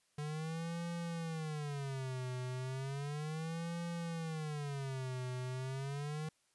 square tone with vibrato, 146.83 Hz, D3, in tune, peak -39 dBFS, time 0.18-6.29 s, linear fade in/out 5 ms, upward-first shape sine, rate 0.34 Hz, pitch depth 260 cents each way, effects white hiss -75 dBFS RMS until 6.54 s + resampled to 24000 Hz

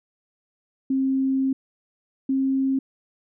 sine tone pair in turn, 266.6 / 267.7 Hz, C4 / C4, +33 / +40 cents, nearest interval unison, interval 7 cents, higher second, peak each -19 / -19 dBFS, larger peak neither, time 0.9-1.53 / 2.29-2.79 s, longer first, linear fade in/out 5 ms, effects none

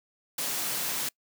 white high-pass noise, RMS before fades -31 dBFS, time 0.38-1.09 s, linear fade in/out 5 ms, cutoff 120 Hz, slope 24 dB/octave, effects noise-tail reverb RT60 0.1 s tail -25 dB re dry

